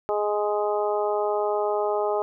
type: harmonic tone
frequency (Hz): 208.2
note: G#3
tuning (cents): +5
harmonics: 2 / 3 / 4 / 5 / 6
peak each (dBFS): -25 / -27 / -28 / -35 / -34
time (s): 0.09-2.22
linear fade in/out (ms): 0
effects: none